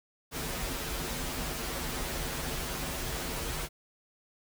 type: noise with comb filter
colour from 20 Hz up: pink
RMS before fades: -35 dBFS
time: 0.31-3.69 s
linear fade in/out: 50 ms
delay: 9.9 ms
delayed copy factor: -0.85
effects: none